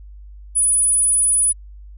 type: tone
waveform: sine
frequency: 9890 Hz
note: D#9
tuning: 12 cents flat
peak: -13 dBFS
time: 0.55-1.53 s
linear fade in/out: 20 ms
effects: added 50 Hz sine -36 dBFS peak until 1.97 s